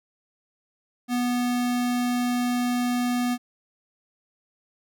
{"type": "tone", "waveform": "square", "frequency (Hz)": 245.1, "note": "B3", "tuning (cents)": -13, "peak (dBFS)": -23, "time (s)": [1.08, 3.38], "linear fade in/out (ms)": 50, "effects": []}